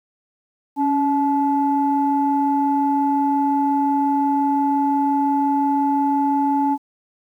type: tone pair together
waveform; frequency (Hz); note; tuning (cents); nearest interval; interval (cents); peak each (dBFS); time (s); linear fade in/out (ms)
sine; 279.1 / 863; C#4 / A5; +12 / -34; octave + minor sixth; 1954; -18; 0.76-6.78; 50
effects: tanh soft clip ceiling -8 dBFS + 9-bit